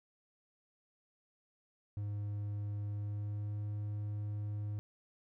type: tone with pitch glide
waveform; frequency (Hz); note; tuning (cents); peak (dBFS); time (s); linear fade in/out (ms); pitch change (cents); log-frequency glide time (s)
triangle; 103 to 104.14; G#2 to G#2; -14 to +5; -34; 1.97-4.79; 0; +19; 2.91-3.61
effects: none